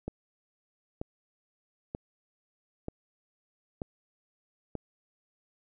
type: click train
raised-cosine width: 2 ms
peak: -21 dBFS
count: 6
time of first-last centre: 0.08-4.753 s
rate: 1.07 Hz
effects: none